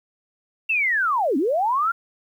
sine linear two-way sweep, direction down then up, 2722 to 246.9 to 1416 Hz, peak -18 dBFS, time 0.69-1.92 s, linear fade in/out 10 ms, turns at 1.37 s, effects 9-bit

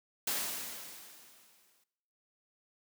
white noise with exponential decay, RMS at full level -32 dBFS, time 0.27-1.84 s, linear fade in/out 5 ms, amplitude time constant 340 ms, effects noise-tail reverb RT60 0.9 s tail -19 dB re dry + high-pass 150 Hz 12 dB/octave

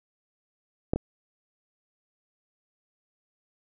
clicks, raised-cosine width 2 ms, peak -10 / -14 dBFS, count 2, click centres 0.935 / 0.96 s, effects none

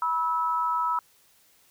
sine tone pair together, 976 / 1302.8 Hz, B5 / E6, -21 / -21 cents, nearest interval perfect fourth, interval 500 cents, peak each -26 / -26 dBFS, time 0.02-0.99 s, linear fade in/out 2 ms, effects white hiss -61 dBFS RMS until 1.7 s

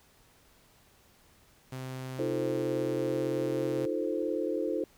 sawtooth tone with pitch glide, 130 to 132.04 Hz, C3 to C3, -11 to +16 cents, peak -33 dBFS, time 1.72-3.86 s, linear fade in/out 5 ms, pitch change +27 cents, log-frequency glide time 3.08-3.21 s
sine chord, F dominant seventh, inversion third, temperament equal, 311.1 / 349.2 / 440 / 523.3 Hz, Eb4 / F4 / A4 / C5, 0 / 0 / 0 / 0 cents, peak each -34 dBFS, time 2.19-4.84 s, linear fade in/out 2 ms
effects pink hiss -62 dBFS RMS until 4.97 s

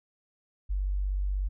sine tone, 48.21 Hz, G1, 28 cents flat, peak -26 dBFS, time 0.69-1.49 s, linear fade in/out 20 ms, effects none

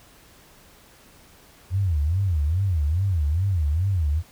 sine tone with vibrato, 84.9 Hz, F2, 48 cents flat, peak -19 dBFS, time 1.7-4.23 s, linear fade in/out 50 ms, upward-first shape sine, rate 2.4 Hz, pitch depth 280 cents each way, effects pink hiss -52 dBFS RMS until 4.31 s

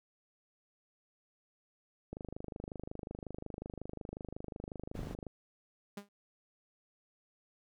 click train, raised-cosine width 2 ms, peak -28 dBFS, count 81, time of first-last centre 2.13-5.267 s, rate 25.5 Hz
brown noise, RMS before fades -42 dBFS, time 4.94-5.15 s, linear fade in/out 20 ms
sawtooth tone with exponential decay, 202.4 Hz, G#3, 44 cents flat, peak -35 dBFS, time 5.97-6.09 s, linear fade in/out 5 ms, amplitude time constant 25 ms
effects none

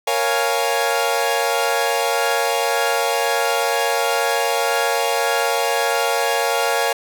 sawtooth chord, Bb minor seventh, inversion none, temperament equal, 466.2 / 554.4 / 698.5 / 830.6 Hz, Bb4 / Db5 / F5 / Ab5, 0 / 0 / 0 / 0 cents, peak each -19 dBFS, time 0.07-6.93 s, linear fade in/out 5 ms, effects none

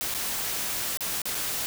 white noise with dropouts, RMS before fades -30 dBFS, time 0.01-1.66 s, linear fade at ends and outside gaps 0 ms, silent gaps 0.14-0.147 / 0.972-1.007 / 1.218-1.255 / 1.347-1.351 s, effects none

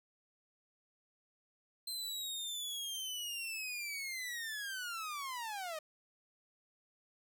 sawtooth linear sweep, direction down, 4133 to 604 Hz, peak -36 dBFS, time 1.87-5.79 s, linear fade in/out 5 ms, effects none

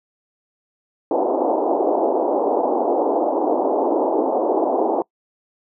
pink band-pass noise, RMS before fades -19 dBFS, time 1.11-5.02 s, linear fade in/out 2 ms, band 290 to 880 Hz, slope 48 dB/octave, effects noise-tail reverb RT60 0.1 s tail -24 dB re dry

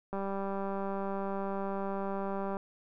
click train, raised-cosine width 1 ms, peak -23 dBFS, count 479, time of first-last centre 0.13-2.569 s, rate 196 Hz, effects none

